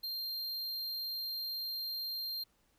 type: tone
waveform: square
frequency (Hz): 4186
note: C8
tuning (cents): 0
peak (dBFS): -37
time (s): 0.03-2.44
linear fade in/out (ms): 10
effects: pink hiss -73 dBFS RMS until 2.78 s